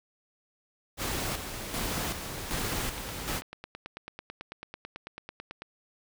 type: noise with tremolo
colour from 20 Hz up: pink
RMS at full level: -32 dBFS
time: 0.97-3.42 s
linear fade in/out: 50 ms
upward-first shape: square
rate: 1.3 Hz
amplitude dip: 50%
type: click train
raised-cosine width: 0.3 ms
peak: -24 dBFS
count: 29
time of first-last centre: 2.54-5.62 s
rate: 9.09 Hz
effects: none